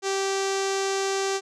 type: tone with low-pass filter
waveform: sawtooth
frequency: 389.5 Hz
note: G4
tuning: 11 cents flat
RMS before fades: -26 dBFS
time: 0.02-1.41 s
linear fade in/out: 50 ms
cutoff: 6600 Hz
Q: 2.7
effects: none